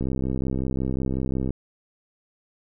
click train, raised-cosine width 3 ms, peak -14 dBFS, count 99, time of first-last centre 0.01-1.506 s, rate 65.5 Hz, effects none

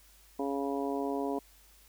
harmonic tone, 139.2 Hz, C#3, 8 cents sharp, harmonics 2 / 3 / 4 / 5 / 6 / 7, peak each -34 / -35 / -41 / -38 / -46 / -41 dBFS, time 0.39-1.39 s, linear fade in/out 5 ms, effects added 50 Hz sine -61 dBFS peak until 1.88 s + white hiss -61 dBFS RMS until 1.88 s

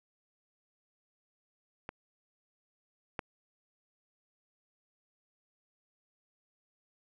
clicks, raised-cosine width 0.5 ms, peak -24 / -19 dBFS, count 2, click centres 1.891 / 3.192 s, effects none

